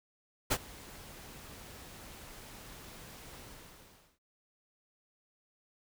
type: noise with ADSR envelope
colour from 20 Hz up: pink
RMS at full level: -27 dBFS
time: 0.5-4.19 s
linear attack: 19 ms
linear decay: 54 ms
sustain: -23 dB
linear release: 810 ms
effects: none